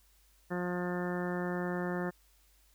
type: harmonic tone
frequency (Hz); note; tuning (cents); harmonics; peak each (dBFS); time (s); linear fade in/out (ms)
178; F3; +33; 1 / 2 / 3 / 4 / 5 / 6 / 7 / 8 / 9 / 10; -35 / -37 / -41 / -44 / -47 / -48 / -48 / -47 / -50 / -44; 0.5-2.11; 20
effects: added 50 Hz sine -65 dBFS peak until 2.74 s + white hiss -68 dBFS RMS until 2.74 s